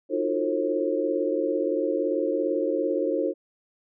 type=tone cluster; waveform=sine; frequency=307 / 349.9 / 367.6 / 449.9 / 536 Hz; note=D#4 / F4 / F#4 / A4 / C5; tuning=-23 / +3 / -11 / +39 / +42 cents; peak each=-29 / -29 / -33 / -29 / -27 dBFS; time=0.09-3.34 s; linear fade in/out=50 ms; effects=none